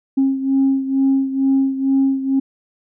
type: beating tone pair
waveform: sine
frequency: 269.2 / 271.4 Hz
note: C4 / C#4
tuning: +49 / -36 cents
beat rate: 2.2 Hz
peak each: -14 / -19 dBFS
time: 0.17-2.4 s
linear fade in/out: 10 ms
effects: tanh soft clip ceiling -8 dBFS